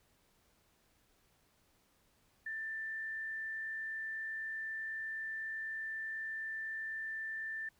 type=tone with frequency modulation; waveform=sine; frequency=1776 Hz; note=A6; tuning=16 cents sharp; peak=-38 dBFS; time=2.46-7.69 s; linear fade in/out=5 ms; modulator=49.6 Hz; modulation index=0.22; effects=pink hiss -72 dBFS RMS until 7.79 s